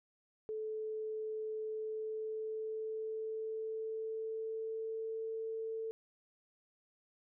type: tone with pitch glide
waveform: sine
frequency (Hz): 434.7 to 446.1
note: A4 to A4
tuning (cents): -21 to +24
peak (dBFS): -37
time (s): 0.49-5.91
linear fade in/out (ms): 0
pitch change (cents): +45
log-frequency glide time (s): 1.63-5.3
effects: none